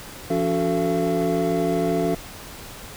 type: tone cluster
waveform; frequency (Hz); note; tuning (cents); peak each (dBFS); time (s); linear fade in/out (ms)
triangle; 171.3 / 283.1 / 369.1 / 442.1 / 679; F3 / C#4 / F#4 / A4 / F5; -33 / +37 / -4 / +8 / -49; -24; 0.3-2.15; 5
effects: pink hiss -39 dBFS RMS until 2.96 s